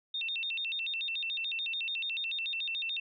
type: tone with vibrato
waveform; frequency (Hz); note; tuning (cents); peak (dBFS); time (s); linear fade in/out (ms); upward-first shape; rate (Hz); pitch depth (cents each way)
sine; 3136; G7; 0; -32; 0.14-3; 5; square; 6.9; 270
effects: none